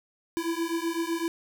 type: beating tone pair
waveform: square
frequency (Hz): 329.6 / 337.5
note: E4 / E4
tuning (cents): 0 / +41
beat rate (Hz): 7.9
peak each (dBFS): -31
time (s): 0.37-1.28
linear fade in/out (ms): 0
effects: 11-bit